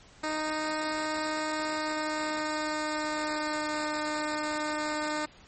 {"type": "tone with pitch glide", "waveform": "10% pulse", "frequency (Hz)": [309.2, 303.5], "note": ["D#4", "D#4"], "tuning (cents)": [-11, -43], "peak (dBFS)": -21, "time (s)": [0.23, 5.26], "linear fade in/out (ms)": 10, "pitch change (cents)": -32, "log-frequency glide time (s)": [1.51, 3.87], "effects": ["pink hiss -55 dBFS RMS until 5.47 s", "MP3 32 kbps"]}